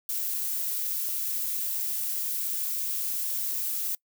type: noise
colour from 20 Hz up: violet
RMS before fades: -30 dBFS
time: 0.09-3.95 s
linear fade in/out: 2 ms
effects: noise-tail reverb RT60 0.1 s tail -24 dB re dry

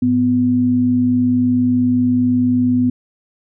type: tone pair together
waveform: sine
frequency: 105.91 / 249.5 Hz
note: G#2 / B3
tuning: +34 / +18 cents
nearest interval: octave + minor third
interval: 1484 cents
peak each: -22 / -12 dBFS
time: 0.02-2.9 s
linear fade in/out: 5 ms
effects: none

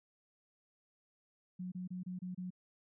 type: tone bursts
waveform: sine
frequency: 182 Hz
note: F#3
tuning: 28 cents flat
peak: -39 dBFS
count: 6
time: 1.59-2.505 s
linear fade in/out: 10 ms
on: 130 ms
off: 27 ms
effects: none

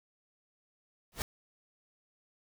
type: noise with exponential growth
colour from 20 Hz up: pink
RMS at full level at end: -29 dBFS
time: 1.12-1.22 s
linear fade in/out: 1 ms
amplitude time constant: 20 ms
effects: none

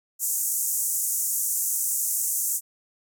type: band-pass noise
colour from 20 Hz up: pink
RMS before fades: -26 dBFS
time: 0.19-2.61 s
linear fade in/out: 50 ms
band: 6600 to 16000 Hz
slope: 48 dB/octave
effects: none

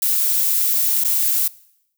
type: noise with dropouts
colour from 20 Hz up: violet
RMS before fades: -18 dBFS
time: 0.02-1.48 s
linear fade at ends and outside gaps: 5 ms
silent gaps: 1.04-1.046 s
effects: noise-tail reverb RT60 0.8 s tail -22 dB re dry

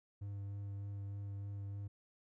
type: tone with vibrato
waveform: triangle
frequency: 100.2 Hz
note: G2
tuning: 38 cents sharp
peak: -39 dBFS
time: 0.21-1.88 s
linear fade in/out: 10 ms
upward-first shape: sine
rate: 3.3 Hz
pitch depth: 12 cents each way
effects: none

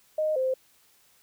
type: tone pair in turn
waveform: sine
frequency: 619 / 520.5 Hz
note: D#5 / C5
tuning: -9 / -9 cents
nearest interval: minor third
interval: 300 cents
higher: first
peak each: -23 dBFS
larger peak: neither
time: 0.18-0.36 / 0.36-0.54 s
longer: neither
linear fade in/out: 5 ms
effects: white hiss -62 dBFS RMS until 1.22 s

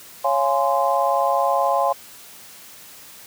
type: chord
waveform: sine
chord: Db major seventh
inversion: none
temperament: just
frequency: 554.4 / 693 / 831.5 / 1039.4 Hz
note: Db5 / F5 / Ab5 / C6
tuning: 0 / -14 / +2 / -12 cents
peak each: -22 dBFS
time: 0.24-1.93 s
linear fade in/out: 10 ms
effects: white hiss -43 dBFS RMS until 3.26 s + high-pass 80 Hz 12 dB/octave

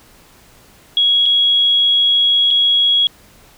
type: tone with dropouts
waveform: sine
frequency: 3322 Hz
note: G#7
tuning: in tune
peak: -10 dBFS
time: 0.97-3.07 s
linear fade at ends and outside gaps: 1 ms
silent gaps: 1.257-1.261 / 2.506-2.51 s
effects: pink hiss -47 dBFS RMS until 3.57 s

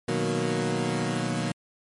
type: chord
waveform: 20% pulse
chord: B major seventh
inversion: none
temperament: equal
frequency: 123.47 / 155.56 / 185 / 233.1 Hz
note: B2 / D#3 / F#3 / A#3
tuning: 0 / 0 / 0 / 0 cents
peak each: -26 dBFS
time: 0.08-1.52 s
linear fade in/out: 5 ms
effects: MP3 48 kbps

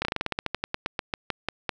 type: slowing click train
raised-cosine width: 0.3 ms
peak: -10 dBFS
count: 19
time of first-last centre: 0.02-1.692 s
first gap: 30 ms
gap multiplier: 1.12
effects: none

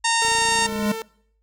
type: harmonic tone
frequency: 920 Hz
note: A#5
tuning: 23 cents flat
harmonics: 1 / 2 / 3 / 4 / 5 / 6 / 7 / 8 / 9 / 10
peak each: -22 / -25 / -27 / -28 / -29 / -30 / -30 / -31 / -32 / -32 dBFS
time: 0.04-0.67 s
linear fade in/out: 10 ms
type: tone with pitch glide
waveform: sawtooth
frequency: 450.4 to 447.5 Hz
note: A4 to A4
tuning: +40 to +29 cents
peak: -24 dBFS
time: 0.22-1.02 s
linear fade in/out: 0 ms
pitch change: -11 cents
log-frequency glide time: 0.48-0.87 s
type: click train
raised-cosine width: 3 ms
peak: -26 dBFS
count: 19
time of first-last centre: 0.25-0.86 s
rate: 29.5 Hz
type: tone with exponential growth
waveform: square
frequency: 207.7 Hz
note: G#3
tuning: in tune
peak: -18 dBFS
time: 0.27-0.92 s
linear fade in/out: 5 ms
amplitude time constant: 140 ms
effects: noise-tail reverb RT60 0.6 s tail -22 dB re dry + added 52 Hz sine -63 dBFS peak until 1.42 s

